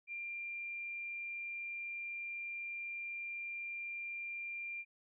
sine tone, 2384 Hz, D7, 25 cents sharp, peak -40 dBFS, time 0.07-4.85 s, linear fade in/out 50 ms, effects none

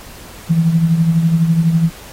sine tone with tremolo, 164.81 Hz, E3, in tune, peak -7 dBFS, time 0.49-1.9 s, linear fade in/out 20 ms, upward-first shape triangle, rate 12 Hz, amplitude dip 65%, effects pink hiss -37 dBFS RMS until 2.12 s + AAC 48 kbps

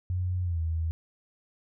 sine tone with pitch glide, 90.7 to 81.27 Hz, F#2 to E2, -34 to -24 cents, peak -26 dBFS, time 0.1-0.91 s, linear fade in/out 0 ms, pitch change -190 cents, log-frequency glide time 0.43-0.6 s, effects none

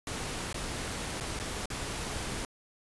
pink noise with dropouts, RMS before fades -36 dBFS, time 0.07-2.45 s, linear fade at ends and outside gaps 1 ms, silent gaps 0.528-0.543 / 1.201-1.208 / 1.391-1.398 / 1.657-1.702 s, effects resampled to 24000 Hz

